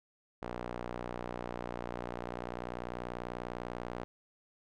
sawtooth tone with band-pass filter, 60.2 Hz, B1, 44 cents flat, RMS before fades -41 dBFS, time 0.42-4.04 s, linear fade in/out 0 ms, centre 710 Hz, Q 0.76, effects none

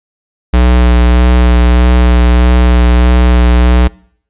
square tone with vibrato, 60.9 Hz, B1, 24 cents flat, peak -5 dBFS, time 0.53-3.88 s, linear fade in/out 10 ms, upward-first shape sine, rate 1.6 Hz, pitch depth 17 cents each way, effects noise-tail reverb RT60 0.6 s tail -23 dB re dry + resampled to 8000 Hz

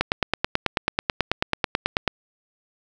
click train, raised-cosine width 0.3 ms, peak -3 dBFS, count 20, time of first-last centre 0.01-2.077 s, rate 9.19 Hz, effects none

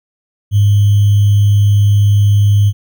sine tone with sample-and-hold, 102.1 Hz, G#2, 29 cents flat, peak -6 dBFS, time 0.51-2.73 s, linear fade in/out 50 ms, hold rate 3150 Hz, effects none

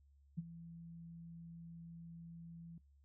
sine tone with ADSR envelope, 167.3 Hz, E3, 26 cents sharp, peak -35 dBFS, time 0.37-2.78 s, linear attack 17 ms, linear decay 27 ms, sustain -15 dB, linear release 3 ms, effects noise-tail reverb RT60 0.1 s tail -18 dB re dry + added 70 Hz sine -65 dBFS peak until 3.04 s

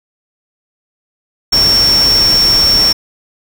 sine tone in noise, 5470 Hz, F8, 37 cents flat, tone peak -7 dBFS, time 1.52-2.93 s, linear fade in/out 10 ms, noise pink, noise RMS -19 dBFS, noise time 1.52-2.93 s, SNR +9 dB, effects none

